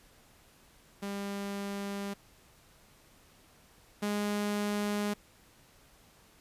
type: tone pair in turn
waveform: sawtooth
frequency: 200 / 206.5 Hz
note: G3 / G#3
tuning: +35 / -10 cents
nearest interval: minor second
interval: 55 cents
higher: second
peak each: -31 / -26 dBFS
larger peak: second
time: 1.02-2.14 / 4.02-5.14 s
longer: neither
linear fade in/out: 10 ms
effects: pink hiss -61 dBFS RMS until 6.4 s + resampled to 32000 Hz